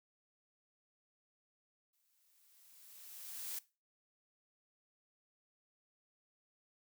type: noise with exponential growth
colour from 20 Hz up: blue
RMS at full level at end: -41 dBFS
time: 1.93-3.59 s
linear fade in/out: 5 ms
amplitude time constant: 360 ms
effects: noise-tail reverb RT60 0.3 s tail -19 dB re dry